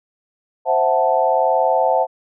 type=chord; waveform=sine; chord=F# half-diminished seventh; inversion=second; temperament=equal; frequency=523.3 / 659.3 / 740 / 880 Hz; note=C5 / E5 / F#5 / A5; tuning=0 / 0 / 0 / 0 cents; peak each=-19 dBFS; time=0.65-2.07 s; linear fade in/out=50 ms; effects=none